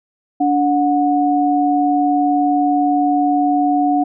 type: tone pair together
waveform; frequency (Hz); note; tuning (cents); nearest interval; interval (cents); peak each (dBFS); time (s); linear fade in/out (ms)
sine; 289.7 / 730; D4 / F#5; -24 / -24; octave + major third; 1600; -15; 0.4-4.04; 10
effects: none